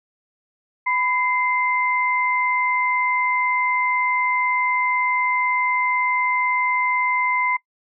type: tone pair together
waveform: sine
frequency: 998 / 2082 Hz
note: B5 / C7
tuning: +18 / -9 cents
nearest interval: octave + minor second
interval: 1273 cents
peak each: -21 dBFS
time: 0.86-7.57 s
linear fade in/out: 10 ms
effects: noise-tail reverb RT60 0.1 s tail -22 dB re dry